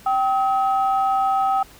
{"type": "tone pair together", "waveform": "sine", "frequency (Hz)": [777, 1275.9], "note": ["G5", "D#6"], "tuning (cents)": [-16, 43], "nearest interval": "major sixth", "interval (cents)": 859, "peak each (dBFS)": [-17, -22], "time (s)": [0.06, 1.63], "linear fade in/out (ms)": 5, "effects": ["tanh soft clip ceiling -10 dBFS", "pink hiss -47 dBFS RMS until 1.79 s"]}